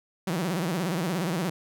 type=tone with vibrato; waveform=sawtooth; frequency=174.61 Hz; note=F3; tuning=in tune; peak=-22 dBFS; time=0.27-1.5 s; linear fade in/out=5 ms; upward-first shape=sine; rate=17 Hz; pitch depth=190 cents each way; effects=none